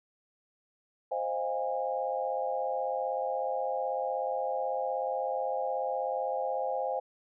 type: chord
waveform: sine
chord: F minor seventh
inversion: second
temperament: equal with one note detuned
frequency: 523.3 / 622.3 / 698.5 / 815.9 Hz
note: C5 / Eb5 / F5 / Ab5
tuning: 0 / 0 / 0 / -31 cents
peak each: -33 / -37 / -36 / -34 dBFS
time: 1.11-7 s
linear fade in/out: 10 ms
effects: none